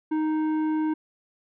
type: tone with tanh clipping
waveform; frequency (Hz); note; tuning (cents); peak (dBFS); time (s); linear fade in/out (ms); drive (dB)
sine; 311.1; D#4; 0; -24; 0.11-0.94; 10; 10
effects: none